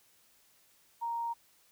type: tone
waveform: sine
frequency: 932.3 Hz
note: A#5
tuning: in tune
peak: -32 dBFS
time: 1.01-1.34 s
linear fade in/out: 20 ms
effects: white hiss -66 dBFS RMS until 1.71 s